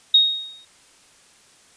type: tone with exponential decay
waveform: sine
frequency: 3743 Hz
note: A#7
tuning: 6 cents sharp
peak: -8 dBFS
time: 0.14-0.65 s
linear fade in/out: 5 ms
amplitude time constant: 110 ms
effects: white hiss -53 dBFS RMS until 1.76 s + resampled to 22050 Hz